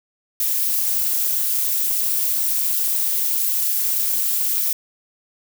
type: noise with amplitude modulation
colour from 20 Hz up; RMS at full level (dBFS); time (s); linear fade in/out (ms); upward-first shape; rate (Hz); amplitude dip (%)
violet; -17; 0.4-4.73; 2; sine; 273; 75
effects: none